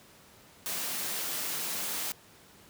white high-pass noise, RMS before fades -34 dBFS, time 0.66-2.12 s, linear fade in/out 0 ms, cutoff 130 Hz, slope 48 dB/octave, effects pink hiss -56 dBFS RMS until 2.69 s + high-pass 80 Hz 12 dB/octave

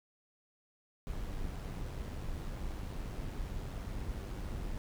brown noise with amplitude modulation, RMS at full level -38 dBFS, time 1.07-4.78 s, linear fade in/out 0 ms, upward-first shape sine, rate 97.2 Hz, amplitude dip 35%, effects none

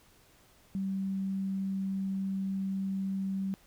sine tone, 193.1 Hz, G3, 26 cents flat, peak -30 dBFS, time 0.75-3.54 s, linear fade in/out 0 ms, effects pink hiss -62 dBFS RMS until 3.66 s

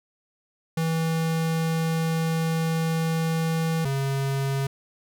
square tone pair in turn, 162.7 / 136.81 Hz, E3 / C#3, -22 / -22 cents, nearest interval minor third, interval 300 cents, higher first, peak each -23 / -24 dBFS, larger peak first, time 0.77-3.85 / 3.85-4.67 s, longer first, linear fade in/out 5 ms, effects none

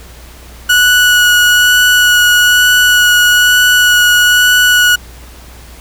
30% pulse tone with vibrato, 1466 Hz, F#6, 16 cents flat, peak -3 dBFS, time 0.69-4.96 s, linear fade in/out 10 ms, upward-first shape sine, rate 1.1 Hz, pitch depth 11 cents each way, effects added 60 Hz sine -33 dBFS peak until 5.8 s + pink hiss -37 dBFS RMS until 5.8 s

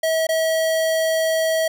square tone with dropouts, 644 Hz, E5, 41 cents flat, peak -18 dBFS, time 0.03-1.68 s, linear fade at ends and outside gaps 5 ms, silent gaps 0.269-0.289 s, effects none

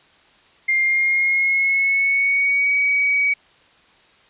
sine tone with pitch glide, 2112 to 2264 Hz, C7 to C#7, +16 to +36 cents, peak -15 dBFS, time 0.68-3.34 s, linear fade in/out 10 ms, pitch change +120 cents, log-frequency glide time 0.82-2.73 s, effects white hiss -53 dBFS RMS until 4.29 s + resampled to 8000 Hz

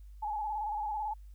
sine tone with vibrato, 847 Hz, G#5, 34 cents sharp, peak -32 dBFS, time 0.22-1.14 s, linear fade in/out 10 ms, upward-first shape square, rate 18 Hz, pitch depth 45 cents each way, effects added 50 Hz sine -47 dBFS peak until 1.34 s + white hiss -75 dBFS RMS until 1.34 s

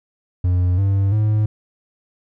triangle tone with pitch steps, 90 / 98.15 / 107.03 Hz, F#2 / G2 / A2, -47 / +3 / -47 cents, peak -12 dBFS, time 0.44-1.46 s, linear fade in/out 5 ms, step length 340 ms, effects none

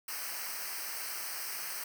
white noise with comb filter, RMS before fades -39 dBFS, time 0.08-1.84 s, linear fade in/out 5 ms, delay 0.28 ms, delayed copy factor -0.9, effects none

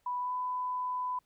sine tone with pitch glide, 987.8 to 1000.4 Hz, B5 to B5, 0 to +22 cents, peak -31 dBFS, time 0.06-1.19 s, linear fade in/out 5 ms, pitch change +22 cents, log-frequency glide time 0.19-0.33 s, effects pink hiss -74 dBFS RMS until 1.25 s

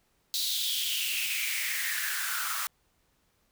white noise with high-pass filter sweep, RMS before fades -31 dBFS, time 0.34-2.67 s, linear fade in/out 0 ms, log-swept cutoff 4100 to 1200 Hz, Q 5.7, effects pink hiss -71 dBFS RMS until 3.51 s

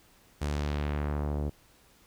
sawtooth tone with low-pass filter sweep, 73.42 Hz, D2, in tune, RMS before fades -31 dBFS, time 0.41-1.5 s, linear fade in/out 10 ms, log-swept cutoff 10000 to 500 Hz, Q 1, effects pink hiss -61 dBFS RMS until 2.06 s

